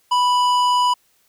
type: tone with tanh clipping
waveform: triangle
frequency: 987.8 Hz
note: B5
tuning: in tune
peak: -16 dBFS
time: 0.11-0.94 s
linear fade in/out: 10 ms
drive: 18 dB
effects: white hiss -61 dBFS RMS until 1.28 s